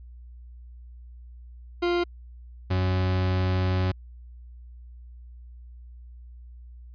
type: tone pair in turn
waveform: 40% pulse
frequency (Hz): 349.2 / 92.49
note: F4 / F#2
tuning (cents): 0 / 0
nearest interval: octave + major seventh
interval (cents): 2300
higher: first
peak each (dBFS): -21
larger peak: neither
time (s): 1.82-2.04 / 2.7-3.92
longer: second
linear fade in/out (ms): 10
effects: added 60 Hz sine -42 dBFS peak until 6.94 s + resampled to 11025 Hz